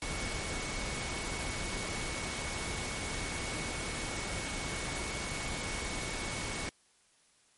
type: tone in noise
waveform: sine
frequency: 2217 Hz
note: C#7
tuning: in tune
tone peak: -43 dBFS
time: 0.02-6.69 s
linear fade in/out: 0 ms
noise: pink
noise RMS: -37 dBFS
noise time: 0.02-6.69 s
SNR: -9 dB
effects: white hiss -67 dBFS RMS until 7.57 s + MP3 48 kbps